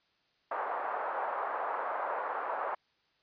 pink band-pass noise, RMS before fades -35 dBFS, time 0.51-2.75 s, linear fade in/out 5 ms, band 610 to 1300 Hz, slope 24 dB/octave, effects white hiss -72 dBFS RMS until 3.22 s + resampled to 11025 Hz

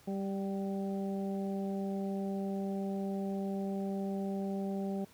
harmonic tone with a mistuned harmonic, 196 Hz, G3, in tune, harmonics 1 / 2 / 3 / 4, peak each -34 / -40 / -44 / -46 dBFS, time 0.07-5.05 s, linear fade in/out 10 ms, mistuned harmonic 4, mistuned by -18 cents, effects pink hiss -61 dBFS RMS until 5.13 s + high-pass 60 Hz 12 dB/octave

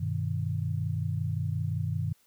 sine chord, G augmented, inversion none, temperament equal, 98 / 123.47 / 155.56 Hz, G2 / B2 / D#3, 0 / 0 / 0 cents, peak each -31 / -33 / -32 dBFS, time 0-2.13 s, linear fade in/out 10 ms, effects white hiss -66 dBFS RMS until 2.26 s

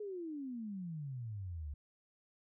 sine exponential sweep, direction down, 428.8 to 69.3 Hz, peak -40 dBFS, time 0-1.74 s, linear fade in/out 5 ms, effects none

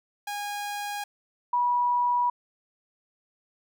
sawtooth / sine tone pair in turn, 820 / 972.9 Hz, G#5 / B5, -22 / -26 cents, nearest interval minor third, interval 296 cents, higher second, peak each -27 / -21 dBFS, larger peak second, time 0.27-1.04 / 1.53-2.3 s, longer neither, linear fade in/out 5 ms, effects none

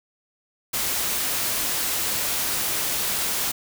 white noise, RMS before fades -25 dBFS, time 0.73-3.52 s, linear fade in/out 10 ms, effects none

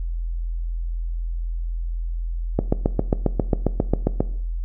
click train, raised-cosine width 2 ms, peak -4 dBFS, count 13, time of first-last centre 2.59-4.205 s, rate 7.43 Hz, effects noise-tail reverb RT60 0.6 s tail -17 dB re dry + added 42 Hz sine -23 dBFS peak until 4.64 s

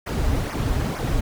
brown noise with flanger, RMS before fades -23 dBFS, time 0.06-1.21 s, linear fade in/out 10 ms, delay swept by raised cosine 0.24 to 6.04 ms, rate 2.2 Hz, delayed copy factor -0.85, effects none

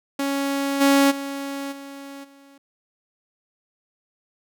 sawtooth tone with level steps, 277.6 Hz, C#4, 3 cents sharp, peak -18 / -10 / -24 / -32 / -44 dBFS, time 0.19-2.58 s, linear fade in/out 5 ms, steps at 0.8 / 1.1 / 1.71 / 2.23 s, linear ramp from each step 20 ms, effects none

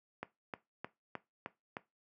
click train, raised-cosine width 0.5 ms, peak -24 dBFS, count 6, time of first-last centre 0.23-1.768 s, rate 3.25 Hz, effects noise-tail reverb RT60 0.2 s tail -17 dB re dry + high-pass 150 Hz 12 dB/octave

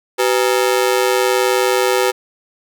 sawtooth ring-modulated tone, 440 Hz, A4, in tune, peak -6 dBFS, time 0.18-2.12 s, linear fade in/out 20 ms, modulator 59.5 Hz, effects none

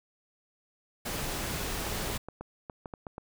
pink noise, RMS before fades -34 dBFS, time 1.05-2.18 s, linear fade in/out 10 ms
clicks, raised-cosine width 1 ms, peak -25 dBFS, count 11, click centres 1.867 / 1.925 / 2.028 / 2.1 / 2.286 / 2.41 / 2.698 / 2.858 / 2.938 / 3.068 / 3.181 s
effects none

